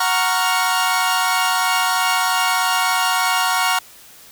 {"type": "chord", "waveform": "sawtooth", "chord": "Gb major seventh", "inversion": "none", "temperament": "equal", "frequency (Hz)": [740, 932.3, 1108.7, 1396.9], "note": ["Gb5", "Bb5", "Db6", "F6"], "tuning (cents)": [0, 0, 0, 0], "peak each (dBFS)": -18, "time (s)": [0, 3.79], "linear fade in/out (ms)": 5, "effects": ["white hiss -44 dBFS RMS until 4.31 s"]}